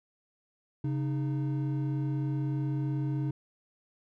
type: tone pair together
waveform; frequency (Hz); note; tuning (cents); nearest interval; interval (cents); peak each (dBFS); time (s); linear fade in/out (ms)
triangle; 136.7 / 306.9; C#3 / D#4; -24 / -24; octave + major second; 1400; -27 / -33; 0.84-3.31; 5
effects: none